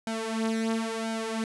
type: tone with flanger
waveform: sawtooth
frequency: 224 Hz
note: A3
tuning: 31 cents sharp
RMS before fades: -30 dBFS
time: 0.07-1.44 s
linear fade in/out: 2 ms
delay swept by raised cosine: 1.3 to 5 ms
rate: 0.97 Hz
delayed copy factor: +0.75
effects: resampled to 24000 Hz